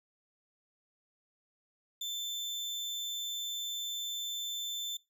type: tone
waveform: 35% pulse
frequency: 3540 Hz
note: A7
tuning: 10 cents sharp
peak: -33 dBFS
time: 2.01-4.97 s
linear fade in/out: 5 ms
effects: noise-tail reverb RT60 0.2 s tail -19 dB re dry